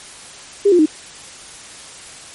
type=tone with pitch steps; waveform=sine; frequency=403.1 / 353 / 309 Hz; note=G4 / F4 / D#4; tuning=+48 / +19 / -12 cents; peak=-8 dBFS; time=0.65-0.86 s; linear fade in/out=10 ms; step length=70 ms; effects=white hiss -37 dBFS RMS until 2.34 s + MP3 48 kbps